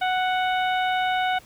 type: harmonic tone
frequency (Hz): 740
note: F#5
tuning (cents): 0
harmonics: 1 / 2 / 3 / 4 / 5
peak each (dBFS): -22 / -28 / -32 / -34 / -36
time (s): 0.01-1.39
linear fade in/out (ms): 10
effects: pink hiss -51 dBFS RMS until 1.45 s